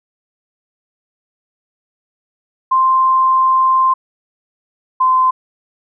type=tone pair in turn; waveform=sine; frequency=1046.5 / 1032.7 Hz; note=C6 / C6; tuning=0 / -23 cents; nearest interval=unison; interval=23 cents; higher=first; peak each=-9 dBFS; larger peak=neither; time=2.71-3.94 / 5-5.31 s; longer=first; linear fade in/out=10 ms; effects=none